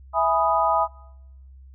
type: chord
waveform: sine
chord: E major seventh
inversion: none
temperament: equal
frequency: 659.3 / 830.6 / 987.8 / 1244.5 Hz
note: E5 / G#5 / B5 / D#6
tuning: 0 / 0 / 0 / 0 cents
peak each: -23 dBFS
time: 0.13-0.88 s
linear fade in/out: 50 ms
effects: noise-tail reverb RT60 0.9 s tail -25 dB re dry + added 66 Hz sine -43 dBFS peak until 1.74 s